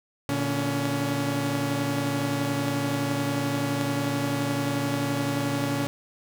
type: tone cluster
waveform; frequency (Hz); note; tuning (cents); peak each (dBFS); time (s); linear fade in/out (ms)
sawtooth; 116 / 146.1 / 280.7; A#2 / D3 / C#4; -8 / -9 / +22; -27 / -27 / -23; 0.29-5.87; 0
effects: none